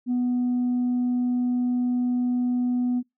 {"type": "tone", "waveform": "sine", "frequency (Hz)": 246.9, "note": "B3", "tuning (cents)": 0, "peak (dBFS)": -19, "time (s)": [0.06, 3.03], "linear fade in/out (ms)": 50, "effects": ["noise-tail reverb RT60 0.2 s tail -25 dB re dry", "tanh soft clip ceiling -19 dBFS"]}